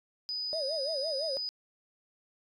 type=tone; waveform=sine; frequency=4978 Hz; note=D#8; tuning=in tune; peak=-32 dBFS; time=0.29-1.49 s; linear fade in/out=0 ms
type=tone with vibrato; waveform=sine; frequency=587.3 Hz; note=D5; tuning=in tune; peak=-31 dBFS; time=0.53-1.37 s; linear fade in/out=0 ms; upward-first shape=sine; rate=5.9 Hz; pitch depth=190 cents each way
effects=tanh soft clip ceiling -25 dBFS